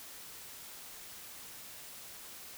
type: silence
effects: white hiss -49 dBFS RMS until 2.57 s